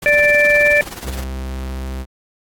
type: noise with tremolo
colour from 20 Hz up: pink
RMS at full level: -28 dBFS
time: 0.02-1.24 s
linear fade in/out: 5 ms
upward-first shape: triangle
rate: 19 Hz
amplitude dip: 85%
type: harmonic tone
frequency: 587.3 Hz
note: D5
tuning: in tune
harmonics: 1 / 3 / 4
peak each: -14 / -14 / -14 dBFS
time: 0.06-0.81 s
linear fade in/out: 0 ms
type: tone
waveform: 45% pulse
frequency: 65.41 Hz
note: C2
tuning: in tune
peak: -23 dBFS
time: 1.02-2.06 s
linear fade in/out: 50 ms
effects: AAC 64 kbps